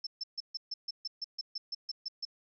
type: tone bursts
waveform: sine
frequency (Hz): 5300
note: E8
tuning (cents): +9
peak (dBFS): -34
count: 14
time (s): 0.04-2.252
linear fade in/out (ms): 5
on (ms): 28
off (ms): 140
effects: none